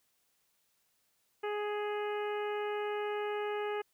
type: harmonic tone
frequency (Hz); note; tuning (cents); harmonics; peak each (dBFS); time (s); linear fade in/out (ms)
416.6; G#4; +5; 1 / 2 / 3 / 4 / 5 / 6 / 7; -34 / -40 / -44 / -46 / -48 / -50 / -51; 1.43-3.82; 10
effects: white hiss -75 dBFS RMS until 3.93 s